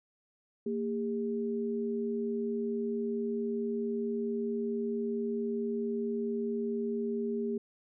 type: tone pair together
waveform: sine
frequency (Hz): 230 / 405.5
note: A#3 / G#4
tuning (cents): -23 / -41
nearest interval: minor seventh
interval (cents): 982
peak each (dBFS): -33 / -33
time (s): 0.66-7.58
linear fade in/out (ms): 5
effects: none